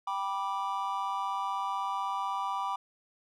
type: chord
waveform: triangle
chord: G major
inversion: none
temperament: just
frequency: 784 / 980 / 1176 Hz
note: G5 / B5 / D6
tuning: 0 / -14 / +2 cents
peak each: -34 / -32 / -33 dBFS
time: 0.07-2.76 s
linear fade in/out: 5 ms
effects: none